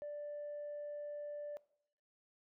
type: tone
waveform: sine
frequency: 587.3 Hz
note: D5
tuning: in tune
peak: -40 dBFS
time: 0.02-1.57 s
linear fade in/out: 0 ms
effects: noise-tail reverb RT60 0.7 s tail -21 dB re dry + tanh soft clip ceiling -39 dBFS